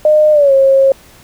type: tone with pitch glide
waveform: sine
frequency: 610 to 540.3 Hz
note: D#5 to C#5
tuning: -34 to -44 cents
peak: -5 dBFS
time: 0.05-0.92 s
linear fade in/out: 2 ms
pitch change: -210 cents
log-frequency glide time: 0.32-0.53 s
effects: pink hiss -42 dBFS RMS until 1.23 s